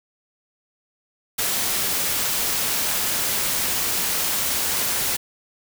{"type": "noise", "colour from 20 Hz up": "white", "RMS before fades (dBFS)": -23, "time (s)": [1.38, 5.17], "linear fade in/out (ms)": 10, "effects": []}